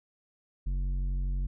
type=tone with tanh clipping; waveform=sine; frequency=46.14 Hz; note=F#1; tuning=4 cents flat; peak=-29 dBFS; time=0.66-1.47 s; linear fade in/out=10 ms; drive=9 dB; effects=none